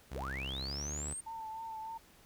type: tone with pitch glide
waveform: sawtooth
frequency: 66.9 to 73.8 Hz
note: C2 to D2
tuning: +39 to +9 cents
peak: -36 dBFS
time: 0.11-1.14 s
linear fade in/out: 10 ms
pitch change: +170 cents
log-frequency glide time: 0.62-0.87 s
type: linear sweep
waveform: sine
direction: up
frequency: 329.6 to 8870 Hz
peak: -39 dBFS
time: 0.15-1.21 s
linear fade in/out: 10 ms
type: tone with vibrato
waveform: sine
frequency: 890 Hz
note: A5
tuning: 20 cents sharp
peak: -40 dBFS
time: 1.26-1.98 s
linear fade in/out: 10 ms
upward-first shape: triangle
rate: 3.3 Hz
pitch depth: 35 cents each way
effects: pink hiss -62 dBFS RMS until 2.25 s